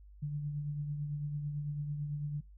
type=tone with tremolo; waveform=sine; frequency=146.83 Hz; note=D3; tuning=in tune; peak=-32 dBFS; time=0.22-2.41 s; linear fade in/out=10 ms; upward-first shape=triangle; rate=9 Hz; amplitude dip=45%; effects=noise-tail reverb RT60 0.2 s tail -24 dB re dry + added 50 Hz sine -52 dBFS peak until 2.57 s